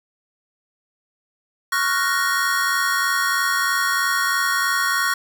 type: chord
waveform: square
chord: Gb major seventh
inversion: second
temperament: equal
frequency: 1108.7 / 1396.9 / 1480 / 1864.7 Hz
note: Db6 / F6 / Gb6 / Bb6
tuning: 0 / 0 / 0 / 0 cents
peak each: -24 / -26 / -25 / -24 dBFS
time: 1.72-5.14 s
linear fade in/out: 5 ms
effects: 7-bit